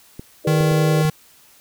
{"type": "clicks", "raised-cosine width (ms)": 3, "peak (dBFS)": -19, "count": 4, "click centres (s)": [0.195, 0.608, 0.714, 1.052]}
{"type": "chord", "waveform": "sine", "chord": "E dominant seventh", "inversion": "none", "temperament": "just", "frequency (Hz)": [329.6, 412, 494.4, 593.3], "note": ["E4", "G#4", "B4", "D5"], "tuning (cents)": [0, -14, 2, 18], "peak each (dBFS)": -26, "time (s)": [0.44, 1.03], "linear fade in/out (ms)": 20}
{"type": "tone", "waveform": "square", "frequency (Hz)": 154.9, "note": "D#3", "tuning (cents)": -7, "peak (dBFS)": -16, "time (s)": [0.47, 1.1], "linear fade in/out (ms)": 5}
{"effects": ["white hiss -51 dBFS RMS until 1.6 s"]}